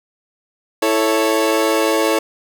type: chord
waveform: 30% pulse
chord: A major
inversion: second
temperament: equal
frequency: 329.6 / 440 / 554.4 Hz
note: E4 / A4 / C#5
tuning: 0 / 0 / 0 cents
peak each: -16 dBFS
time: 0.82-2.19 s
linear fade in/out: 5 ms
effects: none